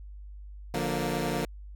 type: chord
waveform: 15% pulse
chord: Bb major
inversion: first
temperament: equal with one note detuned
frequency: 146.83 / 177.26 / 233.1 Hz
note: D3 / F3 / Bb3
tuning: 0 / +26 / 0 cents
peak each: -26 dBFS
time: 0.74-1.45 s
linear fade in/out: 2 ms
effects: added 50 Hz sine -41 dBFS peak until 1.75 s